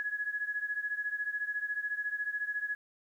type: beating tone pair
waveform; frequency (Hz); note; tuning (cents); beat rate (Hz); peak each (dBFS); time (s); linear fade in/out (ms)
sine; 1678 / 1692; G#6 / G#6; +17 / +32; 14; -34 / -37; 0-2.75; 0
effects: 11-bit